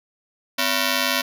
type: ring-modulated tone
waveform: 5% pulse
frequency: 413.6 Hz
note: G#4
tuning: 7 cents flat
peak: -5 dBFS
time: 0.58-1.22 s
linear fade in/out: 10 ms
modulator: 157 Hz
effects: none